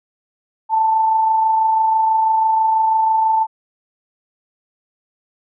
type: tone with amplitude modulation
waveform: sine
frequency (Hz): 884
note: A5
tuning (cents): +8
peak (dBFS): -11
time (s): 0.69-3.47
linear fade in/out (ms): 50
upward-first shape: sine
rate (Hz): 26.1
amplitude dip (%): 30
effects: none